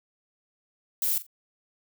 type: noise with echo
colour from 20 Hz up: violet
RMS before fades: -26 dBFS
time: 1.02-1.18 s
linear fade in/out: 2 ms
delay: 43 ms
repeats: 2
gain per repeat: -14 dB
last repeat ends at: 1.266 s
effects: none